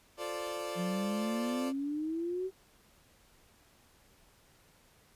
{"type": "chord", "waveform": "30% pulse", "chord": "D minor seventh", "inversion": "first", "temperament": "equal", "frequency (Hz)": [349.2, 440, 523.3, 587.3], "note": ["F4", "A4", "C5", "D5"], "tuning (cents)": [0, 0, 0, 0], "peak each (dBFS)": [-40, -41, -42, -36], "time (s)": [0.17, 1.73], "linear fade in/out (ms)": 50}
{"type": "exponential sweep", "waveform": "sine", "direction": "up", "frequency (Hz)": [174.61, 383.9], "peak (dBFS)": -32, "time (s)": [0.75, 2.51], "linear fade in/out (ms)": 50}
{"effects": ["pink hiss -64 dBFS RMS until 5.15 s", "resampled to 32000 Hz"]}